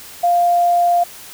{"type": "tone", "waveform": "sine", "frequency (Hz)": 698.5, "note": "F5", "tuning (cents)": 0, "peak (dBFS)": -11, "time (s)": [0.23, 1.04], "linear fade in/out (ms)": 10, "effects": ["white hiss -37 dBFS RMS until 1.33 s"]}